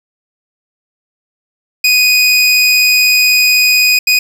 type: tone bursts at uneven times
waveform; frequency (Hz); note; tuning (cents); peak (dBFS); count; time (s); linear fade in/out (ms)
25% pulse; 2489; D#7; 0; -3; 2; 1.84-3.99 / 4.07-4.19; 5
effects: 7-bit